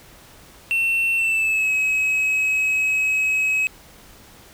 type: tone with pitch glide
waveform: triangle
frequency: 2700 to 2556 Hz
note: E7 to D#7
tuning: +41 to +46 cents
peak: -16 dBFS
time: 0.71-3.67 s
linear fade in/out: 0 ms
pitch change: -95 cents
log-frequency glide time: 1.17-1.72 s
effects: pink hiss -47 dBFS RMS until 4.53 s